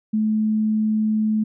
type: tone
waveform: sine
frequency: 216.1 Hz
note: A3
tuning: 31 cents flat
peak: -17 dBFS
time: 0.13-1.44 s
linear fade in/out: 10 ms
effects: none